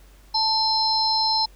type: tone cluster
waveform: sine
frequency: 882 / 4150 / 5250 Hz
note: A5 / C8 / E8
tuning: +4 / -15 / -8 cents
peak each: -23 dBFS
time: 0.34-1.46 s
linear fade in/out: 10 ms
effects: added 48 Hz sine -48 dBFS peak until 1.55 s + pink hiss -56 dBFS RMS until 1.55 s